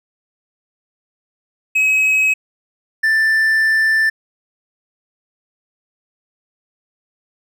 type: tone pair in turn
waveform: triangle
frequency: 2552 / 1771.1 Hz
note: D#7 / A6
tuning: +43 / +11 cents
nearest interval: tritone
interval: 632 cents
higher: first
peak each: -10 dBFS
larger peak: neither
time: 1.75-2.34 / 3.03-4.1 s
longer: second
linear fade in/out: 10 ms
effects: none